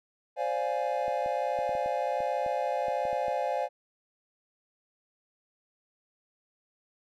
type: chord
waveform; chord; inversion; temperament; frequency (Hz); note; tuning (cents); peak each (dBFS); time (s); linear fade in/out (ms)
triangle; D half-diminished seventh; third; equal with one note detuned; 523.3 / 584.6 / 698.5 / 830.6; C5 / D5 / F5 / Ab5; 0 / -8 / 0 / 0; -31; 0.36-3.69; 50
type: clicks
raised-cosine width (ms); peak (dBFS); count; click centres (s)
2; -32; 12; 1.081 / 1.261 / 1.589 / 1.693 / 1.752 / 1.86 / 2.205 / 2.463 / 2.883 / 3.053 / 3.13 / 3.282
effects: none